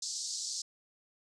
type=band-pass noise; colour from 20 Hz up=pink; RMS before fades=-38 dBFS; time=0.02-0.62 s; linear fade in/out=5 ms; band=4300 to 7900 Hz; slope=48 dB/octave; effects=none